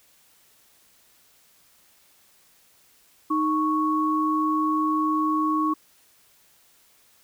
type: tone pair together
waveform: sine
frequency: 310 / 1108.5 Hz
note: D#4 / C#6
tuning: -6 / 0 cents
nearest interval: octave + minor seventh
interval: 2206 cents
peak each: -23 / -23 dBFS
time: 3.3-5.74 s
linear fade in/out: 10 ms
effects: white hiss -59 dBFS RMS until 7.23 s